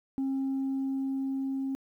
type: tone with level ramp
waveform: sine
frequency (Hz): 269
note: C4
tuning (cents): +48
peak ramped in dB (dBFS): -25 to -28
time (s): 0.18-1.75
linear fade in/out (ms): 0
effects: tanh soft clip ceiling -26 dBFS + 11-bit